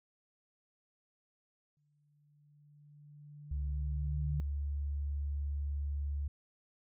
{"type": "tone with exponential growth", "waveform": "sine", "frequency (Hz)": 146.9, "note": "D3", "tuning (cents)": 1, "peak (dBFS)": -33, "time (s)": [1.77, 4.4], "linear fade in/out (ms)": 0, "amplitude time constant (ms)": 570}
{"type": "tone with pitch glide", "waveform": "sine", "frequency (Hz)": [69.3, 71.66], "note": ["C#2", "D2"], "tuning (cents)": [0, -42], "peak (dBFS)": -33, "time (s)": [3.51, 6.28], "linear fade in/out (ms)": 5, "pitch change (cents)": 58, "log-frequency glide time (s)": [3.82, 4.56]}
{"effects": []}